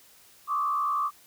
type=tone with frequency modulation; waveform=sine; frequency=1163 Hz; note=D6; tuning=17 cents flat; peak=-24 dBFS; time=0.47-1.11 s; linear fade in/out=50 ms; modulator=69.6 Hz; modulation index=0.95; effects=white hiss -56 dBFS RMS until 1.26 s